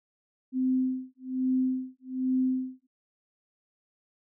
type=tone with tremolo; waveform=sine; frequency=258.1 Hz; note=C4; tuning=23 cents flat; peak=-22 dBFS; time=0.52-2.87 s; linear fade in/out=50 ms; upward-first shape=sine; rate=1.2 Hz; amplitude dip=100%; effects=none